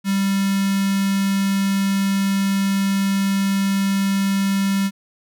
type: tone with notch filter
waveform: square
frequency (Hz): 196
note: G3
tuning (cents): 0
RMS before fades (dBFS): -19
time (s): 0.04-4.91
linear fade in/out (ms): 50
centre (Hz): 640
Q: 0.67
effects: none